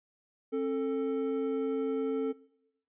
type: tone pair together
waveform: triangle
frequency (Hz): 268.1 / 443.1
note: C4 / A4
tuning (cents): +42 / +12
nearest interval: major sixth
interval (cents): 870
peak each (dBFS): -31 / -28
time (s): 0.52-2.33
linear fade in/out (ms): 20
effects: noise-tail reverb RT60 0.8 s tail -21 dB re dry + resampled to 8000 Hz